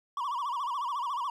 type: tone with vibrato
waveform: triangle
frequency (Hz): 1046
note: C6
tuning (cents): -1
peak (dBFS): -28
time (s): 0.17-1.3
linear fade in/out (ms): 2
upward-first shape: sine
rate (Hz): 14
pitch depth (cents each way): 190
effects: none